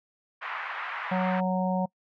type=band-pass noise; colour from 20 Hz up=pink; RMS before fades=-35 dBFS; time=0.41-1.41 s; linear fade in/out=20 ms; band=940 to 2200 Hz; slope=24 dB/octave
type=harmonic tone; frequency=185 Hz; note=F#3; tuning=in tune; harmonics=1 / 3 / 4 / 5; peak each=-26 / -31 / -32 / -33 dBFS; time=1.11-1.86 s; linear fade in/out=10 ms
effects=noise-tail reverb RT60 0.1 s tail -25 dB re dry

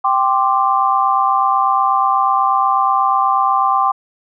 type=chord; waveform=sine; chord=G suspended fourth; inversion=none; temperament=equal; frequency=784 / 1046.5 / 1174.7 Hz; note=G5 / C6 / D6; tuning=0 / 0 / 0 cents; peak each=-16 dBFS; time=0.04-3.92 s; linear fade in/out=10 ms; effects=none

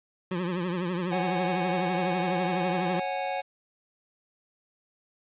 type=tone with vibrato; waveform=25% pulse; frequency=178 Hz; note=F3; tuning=33 cents sharp; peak=-24 dBFS; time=0.31-3 s; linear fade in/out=5 ms; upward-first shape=triangle; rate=12 Hz; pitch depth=110 cents each way
type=chord; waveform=square; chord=C# suspended fourth; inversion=none; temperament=equal with one note detuned; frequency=549.6 / 740 / 830.6 Hz; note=C#5 / F#5 / G#5; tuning=-15 / 0 / 0 cents; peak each=-34 / -32 / -35 dBFS; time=1.11-3.42 s; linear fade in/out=20 ms
effects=resampled to 8000 Hz + 9-bit

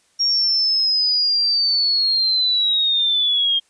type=linear sweep; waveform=sine; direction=down; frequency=5588 to 3207 Hz; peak=-15 dBFS; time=0.19-3.6 s; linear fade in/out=20 ms; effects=white hiss -60 dBFS RMS until 3.69 s + resampled to 22050 Hz

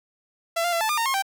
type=tone with pitch steps; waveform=sawtooth; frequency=671 / 697 / 674 / 875 / 1208 / 919 / 1075 / 781 Hz; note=E5 / F5 / E5 / A5 / D6 / A#5 / C6 / G5; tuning=+31 / -4 / +38 / -10 / +48 / -25 / +47 / -7 cents; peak=-18 dBFS; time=0.56-1.224 s; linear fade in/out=10 ms; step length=83 ms; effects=none

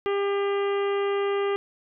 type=harmonic tone; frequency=400 Hz; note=G4; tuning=35 cents sharp; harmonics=1 / 2 / 3 / 4 / 5 / 6 / 7 / 8; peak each=-23 / -35 / -33 / -42 / -38 / -44 / -41 / -46 dBFS; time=0.06-1.56 s; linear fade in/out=0 ms; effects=none

